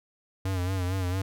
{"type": "tone with vibrato", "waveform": "square", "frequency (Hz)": 92.5, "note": "F#2", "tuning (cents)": 0, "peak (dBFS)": -27, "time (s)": [0.45, 1.22], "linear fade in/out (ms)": 5, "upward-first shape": "sine", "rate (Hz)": 4.4, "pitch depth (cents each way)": 70, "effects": []}